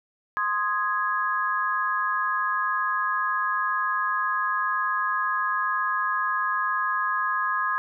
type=chord; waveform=sine; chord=Ab major; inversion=first; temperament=equal; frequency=1046.5 / 1244.5 / 1661.2 Hz; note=C6 / Eb6 / Ab6; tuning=0 / 0 / 0 cents; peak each=-27 dBFS; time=0.37-7.78 s; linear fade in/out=0 ms; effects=none